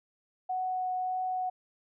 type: tone with vibrato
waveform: sine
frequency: 740 Hz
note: F#5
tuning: in tune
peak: -29 dBFS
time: 0.49-1.5 s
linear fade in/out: 10 ms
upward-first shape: triangle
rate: 1.7 Hz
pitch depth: 8 cents each way
effects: none